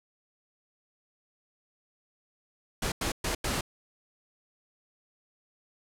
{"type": "noise bursts at uneven times", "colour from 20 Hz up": "pink", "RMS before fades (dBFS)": -30, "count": 4, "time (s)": [[2.82, 2.92], [3.01, 3.12], [3.24, 3.35], [3.44, 3.61]], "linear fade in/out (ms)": 5, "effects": ["low-pass 11000 Hz 12 dB/octave"]}